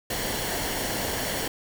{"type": "noise with comb filter", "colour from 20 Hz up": "pink", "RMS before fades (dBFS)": -29, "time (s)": [0.1, 1.48], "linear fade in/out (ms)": 5, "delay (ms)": 0.8, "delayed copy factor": -0.5, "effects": []}